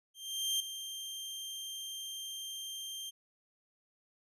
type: tone with ADSR envelope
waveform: sawtooth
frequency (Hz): 3168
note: G7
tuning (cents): +18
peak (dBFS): -26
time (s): 0.14-3.11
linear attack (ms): 460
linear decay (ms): 4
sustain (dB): -11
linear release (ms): 22
effects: resampled to 32000 Hz